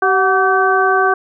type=harmonic tone with a mistuned harmonic; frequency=384.1 Hz; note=G4; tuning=35 cents flat; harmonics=1 / 2 / 3 / 4; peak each=-16 / -16 / -16 / -16 dBFS; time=0.02-1.14 s; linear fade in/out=5 ms; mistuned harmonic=2; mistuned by=-63 cents; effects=none